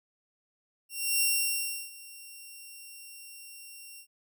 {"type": "tone with ADSR envelope", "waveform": "5% pulse", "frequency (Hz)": 2745, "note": "F7", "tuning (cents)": -31, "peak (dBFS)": -14, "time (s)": [0.89, 4.07], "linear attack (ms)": 320, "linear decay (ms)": 690, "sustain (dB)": -22, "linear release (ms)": 80, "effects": []}